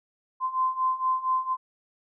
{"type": "beating tone pair", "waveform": "sine", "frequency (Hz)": [1033, 1037.3], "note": ["C6", "C6"], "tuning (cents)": [-22, -15], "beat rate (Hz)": 4.3, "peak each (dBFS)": [-28, -25], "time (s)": [0.4, 1.57], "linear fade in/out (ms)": 50, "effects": []}